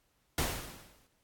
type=noise with exponential decay; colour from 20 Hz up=pink; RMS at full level=-29 dBFS; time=0.38-1.07 s; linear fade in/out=2 ms; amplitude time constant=150 ms; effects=pink hiss -74 dBFS RMS until 1.23 s + AAC 64 kbps